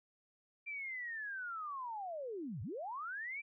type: linear two-way sweep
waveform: sine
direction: down then up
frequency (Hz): 2374 to 87.31 to 2374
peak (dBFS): -40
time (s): 0.66-3.42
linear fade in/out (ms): 20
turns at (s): 2.62
effects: none